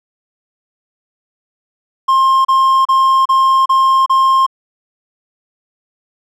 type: tone bursts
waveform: triangle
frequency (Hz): 1062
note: C6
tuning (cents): +25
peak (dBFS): -6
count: 6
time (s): 2.08-4.465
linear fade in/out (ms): 10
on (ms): 370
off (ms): 33
effects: none